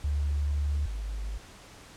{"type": "tone pair in turn", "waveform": "sine", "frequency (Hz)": [72.6, 51.34], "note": ["D2", "G#1"], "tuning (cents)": [-19, -19], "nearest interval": "tritone", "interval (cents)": 600, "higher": "first", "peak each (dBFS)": [-25, -31], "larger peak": "first", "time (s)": [[0.04, 0.86], [0.86, 1.38]], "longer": "first", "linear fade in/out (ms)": 5, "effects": ["pink hiss -50 dBFS RMS until 1.96 s", "low-pass 9000 Hz 12 dB/octave"]}